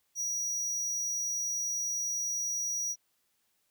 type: tone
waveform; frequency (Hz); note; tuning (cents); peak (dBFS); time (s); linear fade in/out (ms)
square; 5790; F#8; -38; -31; 0.15-2.96; 50
effects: white hiss -75 dBFS RMS until 3.7 s